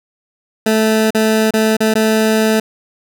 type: tone with dropouts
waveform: 20% pulse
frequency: 219 Hz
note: A3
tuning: 8 cents flat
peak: -6 dBFS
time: 0.66-2.6 s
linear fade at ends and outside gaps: 5 ms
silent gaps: 1.106-1.147 / 1.508-1.537 / 1.768-1.804 / 1.94-1.953 s
effects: none